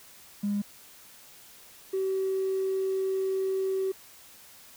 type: tone pair in turn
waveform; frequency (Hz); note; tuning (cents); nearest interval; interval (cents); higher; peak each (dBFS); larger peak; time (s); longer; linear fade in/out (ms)
triangle; 203.9 / 382.4; G#3 / G4; -32 / -43; major seventh; 1089; second; -22; neither; 0.43-0.62 / 1.93-3.92; second; 10
effects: tanh soft clip ceiling -23 dBFS + white hiss -52 dBFS RMS until 4.76 s